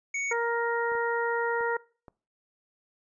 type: tone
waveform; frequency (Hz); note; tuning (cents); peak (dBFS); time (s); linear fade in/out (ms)
square; 2229; C#7; +9; -29; 0.14-0.33; 5
type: harmonic tone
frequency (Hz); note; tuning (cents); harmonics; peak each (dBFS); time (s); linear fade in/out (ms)
467.9; A#4; +6; 1 / 2 / 3 / 4; -28 / -31 / -33 / -34; 0.31-1.77; 5
type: clicks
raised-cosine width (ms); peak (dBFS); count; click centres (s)
1; -32; 4; 0.919 / 0.952 / 1.609 / 2.082
effects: noise-tail reverb RT60 0.4 s tail -23 dB re dry + resampled to 22050 Hz